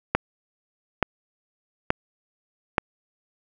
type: click train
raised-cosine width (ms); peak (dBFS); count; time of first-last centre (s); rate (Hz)
0.5; -3; 4; 0.15-2.782; 1.14
effects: none